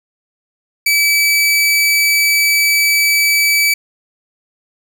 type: tone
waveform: sawtooth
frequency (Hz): 2300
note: D7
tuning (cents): -37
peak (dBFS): -7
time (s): 0.86-3.74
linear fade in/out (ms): 5
effects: none